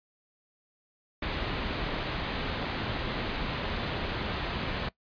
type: low-pass noise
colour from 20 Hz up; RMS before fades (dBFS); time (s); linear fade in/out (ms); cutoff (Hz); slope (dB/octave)
pink; -33; 1.22-4.89; 5; 4300; 48
effects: noise-tail reverb RT60 0.1 s tail -20 dB re dry + resampled to 11025 Hz